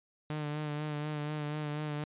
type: tone with vibrato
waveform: sawtooth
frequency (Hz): 150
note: D3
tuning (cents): +37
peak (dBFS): -30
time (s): 0.3-2.04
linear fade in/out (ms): 0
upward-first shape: sine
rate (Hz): 4.1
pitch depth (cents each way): 32
effects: resampled to 8000 Hz